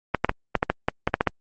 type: clicks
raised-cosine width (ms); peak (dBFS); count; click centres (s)
0.5; -4; 11; 0.147 / 0.246 / 0.294 / 0.553 / 0.629 / 0.7 / 0.885 / 1.075 / 1.141 / 1.209 / 1.273
effects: Opus 24 kbps